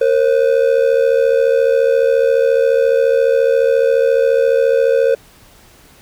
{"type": "ring-modulated tone", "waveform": "triangle", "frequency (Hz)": 501, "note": "B4", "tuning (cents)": 25, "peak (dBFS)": -5, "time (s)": [0.01, 5.15], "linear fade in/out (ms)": 5, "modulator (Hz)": 37.2, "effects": ["pink hiss -46 dBFS RMS until 6.01 s"]}